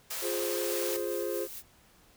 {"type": "high-pass noise", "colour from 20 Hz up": "white", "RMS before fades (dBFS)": -36, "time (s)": [0.1, 0.97], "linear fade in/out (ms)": 10, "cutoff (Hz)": 410, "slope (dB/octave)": 96}
{"type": "chord", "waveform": "triangle", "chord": "F minor", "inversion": "none", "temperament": "equal", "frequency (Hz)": [349.2, 415.3, 523.3], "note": ["F4", "Ab4", "C5"], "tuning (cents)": [0, 0, 0], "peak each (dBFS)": -33, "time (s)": [0.21, 1.48], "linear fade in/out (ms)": 50}
{"type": "noise with tremolo", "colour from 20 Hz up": "blue", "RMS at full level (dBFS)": -41, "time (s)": [0.67, 1.63], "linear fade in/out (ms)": 50, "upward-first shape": "sine", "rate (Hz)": 4.6, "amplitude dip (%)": 35}
{"effects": ["pink hiss -61 dBFS RMS until 2.16 s"]}